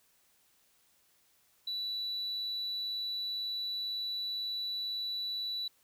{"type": "tone", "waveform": "sine", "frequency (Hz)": 3951, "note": "B7", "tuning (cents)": 0, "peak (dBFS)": -32, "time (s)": [1.67, 5.68], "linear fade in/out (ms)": 5, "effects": ["tanh soft clip ceiling -31 dBFS", "white hiss -69 dBFS RMS until 5.83 s"]}